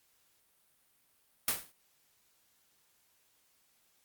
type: noise with exponential decay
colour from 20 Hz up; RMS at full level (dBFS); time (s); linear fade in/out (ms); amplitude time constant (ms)
white; -26; 1.48-1.72; 2; 51
effects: white hiss -71 dBFS RMS until 4.04 s + Opus 48 kbps